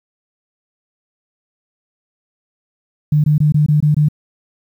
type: tone bursts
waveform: sine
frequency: 150 Hz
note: D3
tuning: 37 cents sharp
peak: -9 dBFS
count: 7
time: 3.12-4.086 s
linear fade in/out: 5 ms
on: 120 ms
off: 21 ms
effects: 8-bit